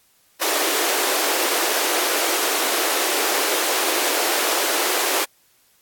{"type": "high-pass noise", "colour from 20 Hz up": "pink", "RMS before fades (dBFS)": -21, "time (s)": [0.41, 5.25], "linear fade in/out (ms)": 10, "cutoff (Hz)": 320, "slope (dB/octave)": 48, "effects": ["white hiss -59 dBFS RMS until 5.81 s", "AAC 64 kbps"]}